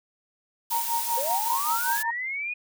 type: noise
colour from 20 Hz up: blue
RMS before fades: -30 dBFS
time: 0.7-2.03 s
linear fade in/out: 10 ms
type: tone with tremolo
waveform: sine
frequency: 932.3 Hz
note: A#5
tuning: in tune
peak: -23 dBFS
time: 0.71-2.11 s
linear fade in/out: 10 ms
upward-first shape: sine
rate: 5.2 Hz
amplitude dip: 90%
type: linear sweep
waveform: sine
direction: up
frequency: 493.9 to 2489 Hz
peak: -28 dBFS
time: 1.17-2.54 s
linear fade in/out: 10 ms
effects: none